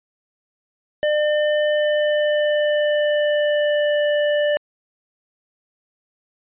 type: tone with pitch glide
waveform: square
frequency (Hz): 600 to 590.7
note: D5 to D5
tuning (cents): +37 to +10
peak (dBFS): -17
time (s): 1.03-4.57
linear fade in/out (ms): 0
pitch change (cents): -27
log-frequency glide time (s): 1.68-4.06
effects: resampled to 8000 Hz